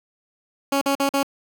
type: tone bursts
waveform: 15% pulse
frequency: 277.2 Hz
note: C#4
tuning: in tune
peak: -12 dBFS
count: 4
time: 0.72-1.231 s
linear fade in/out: 5 ms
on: 94 ms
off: 45 ms
effects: none